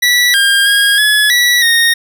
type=tone with pitch steps; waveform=25% pulse; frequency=1954 / 1607 / 1633 / 1701 / 1946 / 1856 Hz; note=B6 / G6 / G#6 / G#6 / B6 / A#6; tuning=-19 / +43 / -30 / +41 / -26 / -8 cents; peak=-4 dBFS; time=0.02-1.94 s; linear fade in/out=10 ms; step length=320 ms; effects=none